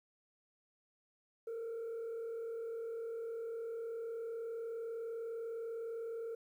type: tone with frequency modulation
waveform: sine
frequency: 458.1 Hz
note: A#4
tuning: 30 cents flat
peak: -37 dBFS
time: 1.47-6.35 s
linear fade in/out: 5 ms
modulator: 39.8 Hz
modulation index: 0.36
effects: tanh soft clip ceiling -38 dBFS + 12-bit